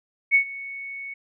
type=tone with ADSR envelope; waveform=sine; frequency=2217 Hz; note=C#7; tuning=in tune; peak=-12 dBFS; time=0.31-1.14 s; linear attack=37 ms; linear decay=92 ms; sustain=-20 dB; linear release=8 ms; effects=none